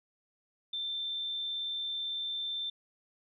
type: tone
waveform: sine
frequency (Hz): 3561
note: A7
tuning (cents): +20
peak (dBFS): -33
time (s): 0.73-2.7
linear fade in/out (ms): 5
effects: none